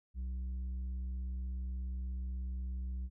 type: tone with tanh clipping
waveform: sine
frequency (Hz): 63.1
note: B1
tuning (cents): +38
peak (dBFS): -37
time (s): 0.14-3.1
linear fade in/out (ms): 50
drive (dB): 5
effects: none